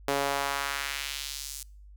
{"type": "tone with high-pass filter sweep", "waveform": "sawtooth", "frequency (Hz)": 140, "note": "C#3", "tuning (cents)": 18, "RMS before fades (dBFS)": -32, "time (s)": [0.08, 1.63], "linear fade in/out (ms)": 2, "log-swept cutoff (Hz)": [430, 7400], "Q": 1.2, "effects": ["noise-tail reverb RT60 0.5 s tail -25 dB re dry", "added 50 Hz sine -47 dBFS peak until 1.96 s"]}